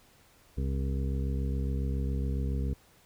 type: harmonic tone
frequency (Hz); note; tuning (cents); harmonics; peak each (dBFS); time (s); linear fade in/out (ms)
67.2; C2; +47; 1 / 2 / 3 / 4 / 6 / 7; -29 / -35 / -39 / -41 / -45 / -46; 0.57-2.74; 10
effects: pink hiss -61 dBFS RMS until 3.05 s